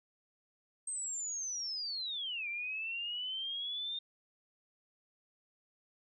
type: linear two-way sweep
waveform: sine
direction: down then up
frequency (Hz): 8400 to 2336 to 3650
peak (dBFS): -36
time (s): 0.87-3.99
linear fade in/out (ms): 5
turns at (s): 2.48
effects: none